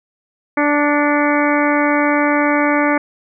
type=harmonic tone with a mistuned harmonic; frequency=292.8 Hz; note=D4; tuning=5 cents flat; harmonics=1 / 2 / 3 / 4 / 5 / 6 / 7 / 8; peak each=-16 / -19 / -21 / -22 / -23 / -24 / -24 / -25 dBFS; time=0.57-2.98 s; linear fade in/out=5 ms; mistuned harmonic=8; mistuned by=-70 cents; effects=none